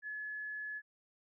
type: tone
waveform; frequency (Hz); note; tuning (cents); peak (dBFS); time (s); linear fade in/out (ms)
sine; 1707; G#6; +47; -39; 0.02-0.82; 50
effects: none